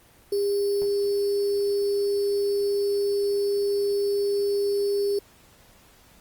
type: tone with sample-and-hold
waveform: sine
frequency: 403.2 Hz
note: G4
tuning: 49 cents sharp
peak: -21 dBFS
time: 0.32-5.19 s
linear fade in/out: 5 ms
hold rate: 4900 Hz
effects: pink hiss -55 dBFS RMS until 6.2 s + Opus 24 kbps